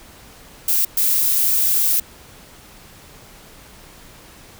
violet noise bursts at uneven times, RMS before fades -17 dBFS, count 2, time 0.68-0.85 / 0.97-2 s, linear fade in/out 5 ms, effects pink hiss -44 dBFS RMS until 4.59 s

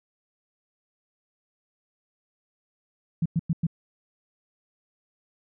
sine tone bursts, 164.81 Hz, E3, in tune, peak -20 dBFS, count 4, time 3.22-3.668 s, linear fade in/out 5 ms, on 37 ms, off 100 ms, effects none

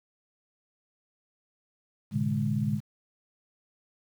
sine tone cluster, 111.2 / 128.8 / 147.9 / 207.3 Hz, A2 / C3 / D3 / G#3, +19 / -27 / +13 / -3 cents, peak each -32 / -33 / -30 / -29 dBFS, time 2.11-2.81 s, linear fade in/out 50 ms, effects 9-bit

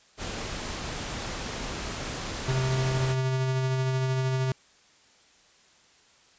pink noise, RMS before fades -34 dBFS, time 0.17-3.16 s, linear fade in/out 50 ms
square tone with tremolo, 130.81 Hz, C3, in tune, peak -24 dBFS, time 2.48-4.52 s, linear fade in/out 2 ms, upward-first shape sine, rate 13 Hz, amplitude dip 25%
effects white hiss -59 dBFS RMS until 6.38 s + resampled to 16000 Hz

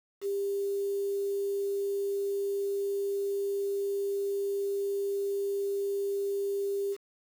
sine tone with quantisation, 398.5 Hz, G4, 28 cents sharp, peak -28 dBFS, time 0.21-6.97 s, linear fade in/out 50 ms, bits 8, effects none

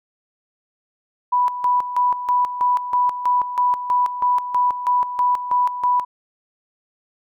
sine tone with tremolo, 987 Hz, B5, 1 cent flat, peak -14 dBFS, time 1.32-6.05 s, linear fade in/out 10 ms, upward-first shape square, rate 3.1 Hz, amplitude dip 70%, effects none

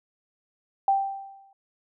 sine tone with exponential decay, 784 Hz, G5, in tune, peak -16 dBFS, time 0.88-1.53 s, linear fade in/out 2 ms, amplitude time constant 140 ms, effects none

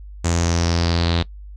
sawtooth tone with low-pass filter sweep, 84.9 Hz, F2, 48 cents flat, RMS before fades -19 dBFS, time 0.24-1.23 s, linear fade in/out 10 ms, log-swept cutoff 7300 to 3800 Hz, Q 5.1, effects noise-tail reverb RT60 0.1 s tail -20 dB re dry + added 50 Hz sine -34 dBFS peak until 1.56 s

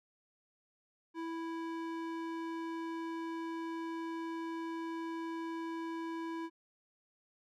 square tone with band-pass filter, 329.6 Hz, E4, in tune, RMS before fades -40 dBFS, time 1.14-6.5 s, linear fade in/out 50 ms, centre 740 Hz, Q 0.7, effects none

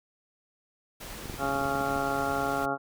pink noise, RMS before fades -41 dBFS, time 1-2.66 s, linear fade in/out 10 ms
clicks, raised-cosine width 3 ms, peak -26 dBFS, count 12, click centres 1.257 / 1.298 / 1.342 / 1.43 / 1.492 / 1.558 / 1.615 / 1.656 / 1.755 / 1.81 / 1.911 / 1.962 s
harmonic tone, 138.59 Hz, C#3, in tune, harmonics 1 / 2 / 3 / 4 / 5 / 6 / 8 / 9 / 10, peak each -42 / -35 / -36 / -36 / -33 / -33 / -38 / -41 / -33 dBFS, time 1.38-2.78 s, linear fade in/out 50 ms
effects none

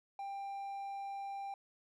triangle tone, 792 Hz, G5, 18 cents sharp, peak -38 dBFS, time 0.19-1.54 s, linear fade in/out 2 ms, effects none

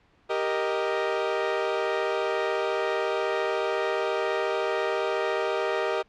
sawtooth chord, Eb major, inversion first, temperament equal, 392 / 466.2 / 622.3 Hz, G4 / Bb4 / Eb5, 0 / 0 / 0 cents, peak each -25 dBFS, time 0.29-6.03 s, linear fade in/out 20 ms, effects pink hiss -62 dBFS RMS until 6.08 s + low-pass 3000 Hz 12 dB/octave

